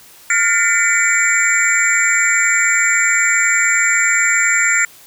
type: tone cluster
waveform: sine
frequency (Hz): 1410 / 1803 / 2015 / 2264 / 7290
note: F6 / A6 / B6 / C#7 / A#8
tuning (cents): +16 / +42 / +34 / +36 / -40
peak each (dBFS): -18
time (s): 0.3-4.85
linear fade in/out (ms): 2
effects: white hiss -43 dBFS RMS until 5.06 s